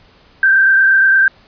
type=tone with frequency modulation; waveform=sine; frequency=1569 Hz; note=G6; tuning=1 cent sharp; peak=-7 dBFS; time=0.43-1.28 s; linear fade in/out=2 ms; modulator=28.6 Hz; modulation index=1.2; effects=pink hiss -48 dBFS RMS until 1.47 s + resampled to 11025 Hz